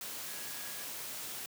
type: tone in noise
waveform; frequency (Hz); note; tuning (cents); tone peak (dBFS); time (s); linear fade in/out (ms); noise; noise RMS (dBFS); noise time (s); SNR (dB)
sine; 1661.2; G#6; 0; -53; 0.28-0.85; 2; white; -42; 0.01-1.46; -14
effects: high-pass 100 Hz 12 dB/octave